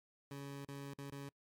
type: tone with dropouts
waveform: 20% pulse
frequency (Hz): 140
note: C#3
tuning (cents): +18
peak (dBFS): -40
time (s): 0.31-1.29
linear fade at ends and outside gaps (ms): 2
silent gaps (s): 0.648-0.686 / 0.937-0.985 / 1.103-1.123
effects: noise-tail reverb RT60 0.1 s tail -26 dB re dry + MP3 96 kbps